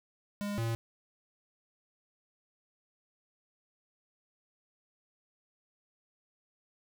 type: tone pair in turn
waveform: square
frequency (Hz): 204.3 / 114.66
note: G#3 / A#2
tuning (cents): -28 / -28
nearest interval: minor seventh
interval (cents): 1000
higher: first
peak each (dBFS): -34 / -31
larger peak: second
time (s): 0.41-0.58 / 0.58-0.75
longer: neither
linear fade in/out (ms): 0
effects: none